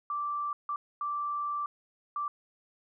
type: tone bursts at uneven times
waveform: sine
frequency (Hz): 1170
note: D6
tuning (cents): -7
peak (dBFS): -30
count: 4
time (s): 0.1-0.53 / 0.69-0.76 / 1.01-1.66 / 2.16-2.28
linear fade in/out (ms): 2
effects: none